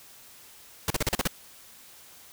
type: noise bursts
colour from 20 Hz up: pink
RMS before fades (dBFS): -25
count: 7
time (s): 0.88-1.275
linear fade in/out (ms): 2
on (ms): 23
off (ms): 39
effects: white hiss -51 dBFS RMS until 2.32 s